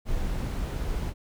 brown noise, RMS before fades -29 dBFS, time 0.05-1.14 s, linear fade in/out 50 ms, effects none

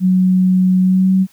sine tone with pitch glide, 185 to 189 Hz, F#3 to F#3, 0 to +37 cents, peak -9 dBFS, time 0-1.27 s, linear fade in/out 50 ms, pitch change +37 cents, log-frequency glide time 0.81-1.13 s, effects white hiss -52 dBFS RMS until 1.32 s

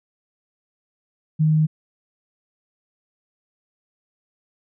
sine tone, 155.56 Hz, D#3, in tune, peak -14 dBFS, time 1.39-1.67 s, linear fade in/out 20 ms, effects none

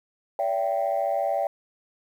sine tone cluster, 573 / 667 / 782 Hz, D5 / E5 / G5, -43 / +20 / -4 cents, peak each -26 dBFS, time 0.39-1.47 s, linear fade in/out 2 ms, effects tanh soft clip ceiling -16 dBFS + 9-bit

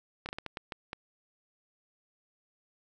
slowing click train, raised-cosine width 0.3 ms, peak -21 dBFS, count 8, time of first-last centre 0.26-0.931 s, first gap 29 ms, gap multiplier 1.39, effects none

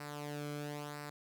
sawtooth tone with flanger, 146.83 Hz, D3, in tune, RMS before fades -43 dBFS, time 0-1.1 s, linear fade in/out 5 ms, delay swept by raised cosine 0.3 to 1.1 ms, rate 0.99 Hz, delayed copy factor -0.65, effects none

